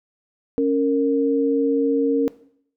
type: tone pair together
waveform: sine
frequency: 277.2 / 461.8 Hz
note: C#4 / A#4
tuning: 0 / -16 cents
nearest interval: major sixth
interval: 884 cents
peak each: -19 dBFS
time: 0.58-2.28 s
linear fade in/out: 0 ms
effects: noise-tail reverb RT60 0.6 s tail -17 dB re dry